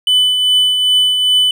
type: tone with tremolo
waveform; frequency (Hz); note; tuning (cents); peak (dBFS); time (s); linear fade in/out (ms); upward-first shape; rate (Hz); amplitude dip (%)
triangle; 3000; F#7; +23; -6; 0.07-1.51; 2; triangle; 2.5; 45
effects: none